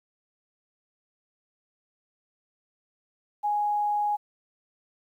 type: tone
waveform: sine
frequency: 830.6 Hz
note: G#5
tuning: in tune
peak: -23 dBFS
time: 3.43-4.17 s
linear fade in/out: 20 ms
effects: 10-bit